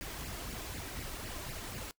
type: noise with flanger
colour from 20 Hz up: pink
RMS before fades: -42 dBFS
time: 0.01-1.91 s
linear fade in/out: 0 ms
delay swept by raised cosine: 0.4 to 3.2 ms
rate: 4 Hz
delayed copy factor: +0.6
effects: noise-tail reverb RT60 0.1 s tail -21 dB re dry